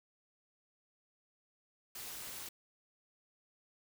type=noise with amplitude modulation; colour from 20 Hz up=white; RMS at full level=-42 dBFS; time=1.95-2.49 s; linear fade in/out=5 ms; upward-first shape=sine; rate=278 Hz; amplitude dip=80%; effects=none